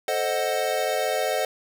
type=chord; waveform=square; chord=A diminished seventh; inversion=none; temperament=equal with one note detuned; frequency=440 / 527.2 / 622.3 / 740 Hz; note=A4 / C5 / Eb5 / Gb5; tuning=0 / +13 / 0 / 0 cents; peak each=-31 / -29 / -28 / -29 dBFS; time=0.08-1.45 s; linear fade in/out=2 ms; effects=none